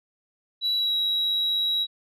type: tone with pitch glide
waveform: sine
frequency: 3924 to 3868 Hz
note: B7 to B7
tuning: -12 to -37 cents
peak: -20 dBFS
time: 0.61-1.87 s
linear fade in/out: 50 ms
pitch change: -25 cents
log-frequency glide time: 0.75-0.94 s
effects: tanh soft clip ceiling -19 dBFS